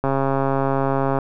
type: click train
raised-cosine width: 1 ms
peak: -7 dBFS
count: 157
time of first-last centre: 0.04-1.187 s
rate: 136 Hz
effects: none